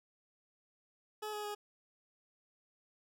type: tone with pitch steps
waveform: 20% pulse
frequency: 425.8 / 419.2 / 415.1 Hz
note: G#4 / G#4 / G#4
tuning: +43 / +16 / -1 cents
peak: -34 dBFS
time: 1.22-1.55 s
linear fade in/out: 10 ms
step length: 110 ms
effects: none